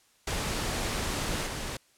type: noise with level steps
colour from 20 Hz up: pink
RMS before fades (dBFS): -31 / -35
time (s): 0.27-1.77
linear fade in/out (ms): 5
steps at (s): 1.46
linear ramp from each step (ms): 10
effects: white hiss -64 dBFS RMS until 1.97 s + low-pass 10000 Hz 12 dB/octave